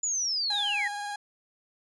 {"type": "linear sweep", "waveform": "sine", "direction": "down", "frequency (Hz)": [7040, 1800], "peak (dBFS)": -26, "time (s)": [0.03, 0.88], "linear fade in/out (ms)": 5}
{"type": "tone with vibrato", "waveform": "30% pulse", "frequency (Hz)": 820, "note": "G#5", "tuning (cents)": -22, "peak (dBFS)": -30, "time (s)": [0.5, 1.16], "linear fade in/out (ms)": 5, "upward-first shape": "sine", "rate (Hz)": 19, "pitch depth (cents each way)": 21}
{"effects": ["resampled to 24000 Hz"]}